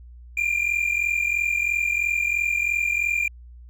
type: tone pair together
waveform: triangle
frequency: 2376 / 2419 Hz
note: D7 / D#7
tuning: +20 / -49 cents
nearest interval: unison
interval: 31 cents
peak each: -21 dBFS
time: 0.37-3.28 s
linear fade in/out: 5 ms
effects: tanh soft clip ceiling -14 dBFS + added 60 Hz sine -41 dBFS peak until 3.69 s